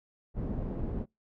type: low-pass noise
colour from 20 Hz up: pink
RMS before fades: -34 dBFS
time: 0.34-1.06 s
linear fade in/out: 50 ms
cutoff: 380 Hz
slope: 12 dB/octave
effects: noise-tail reverb RT60 0.2 s tail -26 dB re dry